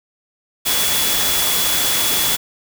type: tone in noise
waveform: sine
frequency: 3400 Hz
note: G#7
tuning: 40 cents sharp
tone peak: -23 dBFS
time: 0.65-2.37 s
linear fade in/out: 20 ms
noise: white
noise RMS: -18 dBFS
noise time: 0.65-2.37 s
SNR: -8 dB
effects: none